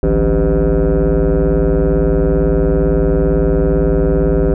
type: tone with frequency modulation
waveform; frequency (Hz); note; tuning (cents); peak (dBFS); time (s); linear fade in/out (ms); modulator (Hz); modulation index
sine; 173.9; F3; -7; -7; 0.03-4.54; 2; 110; 3.1
effects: tanh soft clip ceiling -9 dBFS